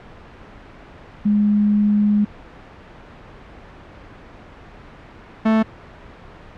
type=tone pair in turn; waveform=sine / 45% pulse; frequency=207.7 / 220.5 Hz; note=G#3 / A3; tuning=0 / +4 cents; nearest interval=minor second; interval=104 cents; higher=second; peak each=-13 dBFS; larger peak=neither; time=1.25-2.25 / 5.45-5.63 s; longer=first; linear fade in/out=10 ms; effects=pink hiss -41 dBFS RMS until 6.57 s + low-pass 2000 Hz 12 dB/octave